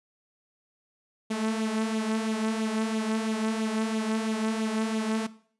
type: tone with flanger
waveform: sawtooth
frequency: 220 Hz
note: A3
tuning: in tune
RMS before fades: -29 dBFS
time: 1.3-5.27 s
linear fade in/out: 10 ms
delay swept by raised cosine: 0.28 to 4.68 ms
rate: 3 Hz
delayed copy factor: +0.55
effects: noise-tail reverb RT60 0.5 s tail -17 dB re dry + resampled to 24000 Hz